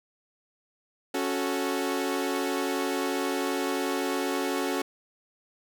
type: chord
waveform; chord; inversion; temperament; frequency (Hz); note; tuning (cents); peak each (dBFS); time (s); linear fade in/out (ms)
sawtooth; F# minor; second; equal with one note detuned; 277.2 / 368.1 / 440; C#4 / F#4 / A4; 0 / -9 / 0; -26 / -27 / -29; 1.14-4.82; 5
effects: none